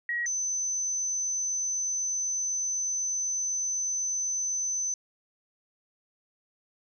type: tone pair in turn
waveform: sine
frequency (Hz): 1904 / 6097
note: A#6 / G8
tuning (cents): +36 / -49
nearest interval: octave + minor sixth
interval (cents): 2015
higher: second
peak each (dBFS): -27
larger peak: neither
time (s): 0.09-0.26 / 0.26-4.94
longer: second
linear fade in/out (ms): 2
effects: none